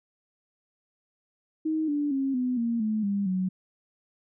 sine tone with pitch steps, 314.5 / 291.7 / 270.6 / 251.1 / 232.9 / 216.1 / 200.4 / 185.93 Hz, D#4 / D4 / C#4 / B3 / A#3 / A3 / G3 / F#3, +19 / -12 / -42 / +29 / -1 / -31 / +38 / +9 cents, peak -24 dBFS, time 1.65-3.49 s, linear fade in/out 10 ms, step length 230 ms, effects none

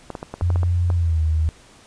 clicks, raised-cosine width 1 ms, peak -15 dBFS, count 9, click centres 0.103 / 0.152 / 0.229 / 0.34 / 0.411 / 0.503 / 0.559 / 0.632 / 0.902 s
sine tone with pitch glide, 87.6 to 78.95 Hz, F2 to D#2, +6 to +26 cents, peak -16 dBFS, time 0.42-1.49 s, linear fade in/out 0 ms, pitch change -180 cents, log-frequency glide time 0.93-1.21 s
effects pink hiss -49 dBFS RMS until 1.86 s + resampled to 22050 Hz

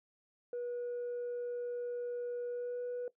sine tone with pitch glide, 484.6 to 489.9 Hz, B4 to B4, -33 to -14 cents, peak -34 dBFS, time 0.53-3.08 s, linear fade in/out 2 ms, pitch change +19 cents, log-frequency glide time 2.49-2.81 s, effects noise-tail reverb RT60 0.1 s tail -17 dB re dry + tanh soft clip ceiling -34 dBFS

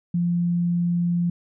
sine tone, 173.4 Hz, F3, 12 cents flat, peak -19 dBFS, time 0.14-1.3 s, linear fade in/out 5 ms, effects none

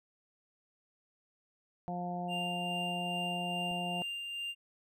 harmonic tone, 176.7 Hz, F3, 21 cents sharp, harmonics 1 / 2 / 3 / 4 / 5, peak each -38 / -47 / -47 / -38 / -47 dBFS, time 1.88-4.02 s, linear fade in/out 0 ms
triangle tone with tremolo, 2794 Hz, F7, in tune, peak -34 dBFS, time 2.28-4.55 s, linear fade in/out 50 ms, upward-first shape sine, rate 2.4 Hz, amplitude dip 30%
click, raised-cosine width 3 ms, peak -40 dBFS, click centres 3.713 s
effects none

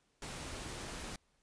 pink noise, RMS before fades -44 dBFS, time 0.22-1.16 s, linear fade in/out 2 ms, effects pink hiss -75 dBFS RMS until 1.42 s + resampled to 22050 Hz

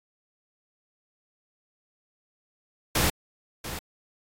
pink noise with echo, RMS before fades -23 dBFS, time 2.95-3.1 s, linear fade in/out 5 ms, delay 690 ms, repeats 1, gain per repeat -13 dB, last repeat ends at 3.79 s, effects AAC 48 kbps

